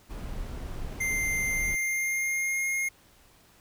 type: noise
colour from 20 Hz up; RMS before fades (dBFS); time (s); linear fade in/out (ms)
brown; -36; 0.09-1.76; 20
type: tone with pitch glide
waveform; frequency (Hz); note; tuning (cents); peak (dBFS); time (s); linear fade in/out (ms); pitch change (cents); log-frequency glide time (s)
square; 2093 to 2139; C7 to C7; 0 to +38; -27; 1-2.89; 10; +38; 1.49-2.66
effects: pink hiss -59 dBFS RMS until 3.6 s